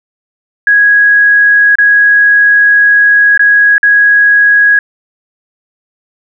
sine tone with dropouts, 1659 Hz, G#6, 2 cents flat, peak -3 dBFS, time 0.67-4.79 s, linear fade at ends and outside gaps 2 ms, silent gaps 1.755-1.785 / 3.376-3.394 / 3.781-3.83 s, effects none

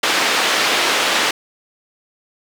white band-pass noise, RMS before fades -17 dBFS, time 0.03-1.31 s, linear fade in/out 5 ms, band 330 to 3500 Hz, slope 12 dB/octave, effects none

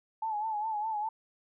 sine tone with vibrato, 862 Hz, A5, 36 cents flat, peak -30 dBFS, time 0.22-1.09 s, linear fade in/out 5 ms, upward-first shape sine, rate 4.9 Hz, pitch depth 67 cents each way, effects none

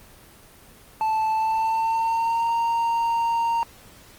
triangle tone with pitch glide, 877 to 925.9 Hz, A5 to A#5, -6 to -12 cents, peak -18 dBFS, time 1.01-3.63 s, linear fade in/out 0 ms, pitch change +94 cents, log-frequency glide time 1.31-2.49 s, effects pink hiss -49 dBFS RMS until 4.18 s + Opus 24 kbps

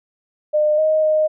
sine tone with pitch steps, 605 / 624 / 619 Hz, D#5 / D#5 / D#5, -49 / +5 / -9 cents, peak -13 dBFS, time 0.53-1.28 s, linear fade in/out 20 ms, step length 250 ms, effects none

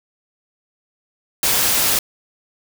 white noise, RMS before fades -17 dBFS, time 1.43-1.99 s, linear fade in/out 2 ms, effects none

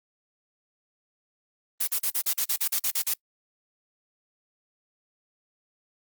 blue noise bursts, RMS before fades -25 dBFS, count 12, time 1.8-3.139 s, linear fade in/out 10 ms, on 74 ms, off 41 ms, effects noise-tail reverb RT60 0.1 s tail -26 dB re dry + Opus 24 kbps

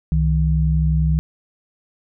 sine tone pair together, 65.8 / 157.22 Hz, C2 / D#3, +10 / +18 cents, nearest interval octave + minor third, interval 1508 cents, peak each -17 dBFS, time 0.12-1.19 s, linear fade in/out 0 ms, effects none

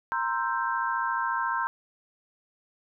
sine chord, C dominant seventh, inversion third, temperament equal with one note detuned, 932.3 / 1046.5 / 1330 / 1568 Hz, Bb5 / C6 / E6 / G6, 0 / 0 / +15 / 0 cents, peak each -30 / -30 / -34 / -31 dBFS, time 0.12-1.67 s, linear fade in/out 0 ms, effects none

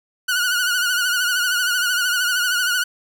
sawtooth tone with vibrato, 1460 Hz, F#6, 24 cents flat, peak -14 dBFS, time 0.28-2.84 s, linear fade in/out 10 ms, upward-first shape triangle, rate 13 Hz, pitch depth 75 cents each way, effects none

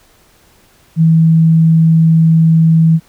sine tone, 162.3 Hz, E3, 27 cents flat, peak -5 dBFS, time 0.96-3 s, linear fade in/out 50 ms, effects pink hiss -49 dBFS RMS until 3.08 s

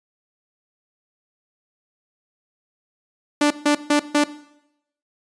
sawtooth tone bursts, 293.7 Hz, D4, in tune, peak -10 dBFS, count 4, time 3.41-4.24 s, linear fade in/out 5 ms, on 95 ms, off 150 ms, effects noise-tail reverb RT60 0.8 s tail -17 dB re dry + resampled to 22050 Hz

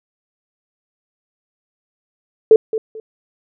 sine tone with echo, 440 Hz, A4, in tune, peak -3 dBFS, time 2.51-2.56 s, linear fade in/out 2 ms, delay 220 ms, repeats 2, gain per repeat -13 dB, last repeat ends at 3 s, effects none

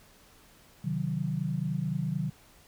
sine chord, C diminished, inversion none, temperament equal with one note detuned, 131.42 / 155.56 / 185 Hz, C3 / Eb3 / Gb3, +8 / 0 / 0 cents, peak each -34 / -31 / -33 dBFS, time 0.84-2.3 s, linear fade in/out 10 ms, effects pink hiss -58 dBFS RMS until 2.67 s

